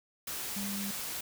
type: tone in noise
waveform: sine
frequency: 200.2 Hz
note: G3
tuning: 37 cents sharp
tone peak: -36 dBFS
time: 0.56-0.91 s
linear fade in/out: 5 ms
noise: white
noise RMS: -38 dBFS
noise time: 0.27-1.21 s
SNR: -1 dB
effects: none